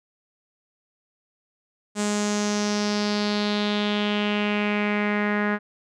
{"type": "tone with low-pass filter sweep", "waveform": "sawtooth", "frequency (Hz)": 207.7, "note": "G#3", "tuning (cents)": 0, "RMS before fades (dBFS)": -24, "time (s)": [1.95, 5.59], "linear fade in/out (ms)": 50, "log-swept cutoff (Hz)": [7800, 1700], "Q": 3.6, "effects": []}